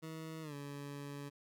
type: tone with pitch glide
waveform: 20% pulse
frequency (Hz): 160 to 142.54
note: D#3 to C#3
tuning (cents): +49 to +49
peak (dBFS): -39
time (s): 0.02-1.3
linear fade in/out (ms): 20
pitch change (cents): -200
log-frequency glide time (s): 0.42-0.54
effects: none